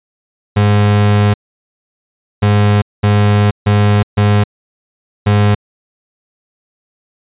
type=tone bursts at uneven times; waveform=35% pulse; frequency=103.2 Hz; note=G#2; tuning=10 cents flat; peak=-6 dBFS; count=6; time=0.56-1.34 / 2.42-2.82 / 3.03-3.51 / 3.66-4.03 / 4.17-4.44 / 5.26-5.55 s; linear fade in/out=10 ms; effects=resampled to 8000 Hz